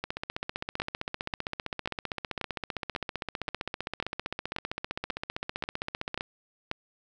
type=two click trains; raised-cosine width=0.3 ms; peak=-15 / -16 dBFS; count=12 / 96; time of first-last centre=0.8-6.714 / 0.04-6.209 s; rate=1.86 / 15.4 Hz; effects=none